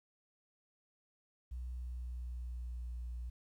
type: tone with pitch glide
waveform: sine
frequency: 61.74 to 59.84 Hz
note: B1 to A#1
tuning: 0 to +46 cents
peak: -38 dBFS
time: 1.51-3.3 s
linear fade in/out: 10 ms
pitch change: -54 cents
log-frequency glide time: 1.72-2.96 s
effects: tanh soft clip ceiling -37 dBFS + 12-bit